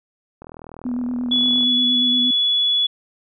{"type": "click train", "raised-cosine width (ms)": 1, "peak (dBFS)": -24, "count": 50, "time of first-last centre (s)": [0.42, 1.633], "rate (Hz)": 40.4}
{"type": "tone with vibrato", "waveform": "sine", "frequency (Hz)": 245.9, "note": "B3", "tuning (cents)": -7, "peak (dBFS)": -21, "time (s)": [0.85, 2.31], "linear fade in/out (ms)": 5, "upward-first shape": "square", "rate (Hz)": 8.6, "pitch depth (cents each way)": 22}
{"type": "tone", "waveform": "sine", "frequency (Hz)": 3406, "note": "G#7", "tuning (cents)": 43, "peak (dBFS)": -15, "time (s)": [1.31, 2.87], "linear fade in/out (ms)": 10}
{"effects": []}